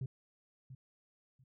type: tone with echo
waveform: sine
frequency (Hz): 130.81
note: C3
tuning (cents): 0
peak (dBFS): -33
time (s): 0.01-0.06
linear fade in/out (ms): 5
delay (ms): 690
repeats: 2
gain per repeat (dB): -14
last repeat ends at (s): 1.44
effects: tanh soft clip ceiling -35 dBFS